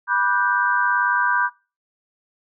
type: chord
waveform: sine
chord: G major seventh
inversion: first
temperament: just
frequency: 980 / 1176 / 1470 / 1568 Hz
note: B5 / D6 / F#6 / G6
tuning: -14 / +2 / -12 / 0 cents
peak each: -22 / -25 / -25 / -20 dBFS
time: 0.07-1.5 s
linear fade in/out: 50 ms
effects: noise-tail reverb RT60 0.3 s tail -20 dB re dry